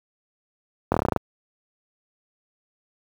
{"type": "slowing click train", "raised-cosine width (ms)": 1, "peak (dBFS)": -5, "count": 9, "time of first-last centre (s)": [0.92, 1.163], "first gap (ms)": 22, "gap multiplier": 1.09, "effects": ["high-pass 60 Hz 12 dB/octave", "7-bit"]}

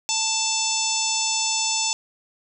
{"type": "harmonic tone with a mistuned harmonic", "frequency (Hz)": 884, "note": "A5", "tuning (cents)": 8, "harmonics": [1, 3, 4, 5, 6, 7, 8, 9], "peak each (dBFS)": [-30, -30, -30, -32, -28, -28, -28, -30], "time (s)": [0.09, 1.93], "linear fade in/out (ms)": 0, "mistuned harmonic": 9, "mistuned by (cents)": -22, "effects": []}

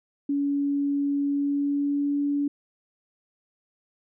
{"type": "tone with pitch glide", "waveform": "sine", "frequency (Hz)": [283.2, 286.3], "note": ["C#4", "D4"], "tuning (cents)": [37, -44], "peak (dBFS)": -22, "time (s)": [0.29, 2.48], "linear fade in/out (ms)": 5, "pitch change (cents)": 19, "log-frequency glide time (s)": [1.26, 2.22], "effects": []}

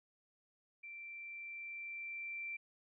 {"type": "tone with level ramp", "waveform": "sine", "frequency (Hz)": 2349, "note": "D7", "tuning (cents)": 0, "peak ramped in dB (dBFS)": [-47, -40], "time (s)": [0.83, 2.57], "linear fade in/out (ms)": 10, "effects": []}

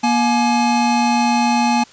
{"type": "tone pair together", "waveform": "square", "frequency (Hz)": [237.7, 847], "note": ["A#3", "G#5"], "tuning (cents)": [34, 34], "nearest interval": "octave + minor seventh", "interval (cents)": 2200, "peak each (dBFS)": -17, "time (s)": [0.03, 1.84], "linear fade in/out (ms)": 10, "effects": ["white hiss -45 dBFS RMS until 1.92 s", "resampled to 16000 Hz"]}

